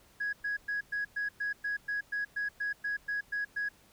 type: tone bursts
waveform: sine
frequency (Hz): 1664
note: G#6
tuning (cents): +3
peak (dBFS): -29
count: 15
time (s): 0.2-3.69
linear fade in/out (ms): 10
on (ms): 130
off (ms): 110
effects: tanh soft clip ceiling -27 dBFS + pink hiss -62 dBFS RMS until 3.92 s